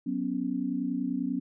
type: chord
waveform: sine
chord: F# suspended fourth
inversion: none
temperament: equal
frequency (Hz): 185 / 246.9 / 277.2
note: F#3 / B3 / C#4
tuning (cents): 0 / 0 / 0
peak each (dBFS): -35 / -31 / -31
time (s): 0.06-1.4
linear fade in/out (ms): 10
effects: none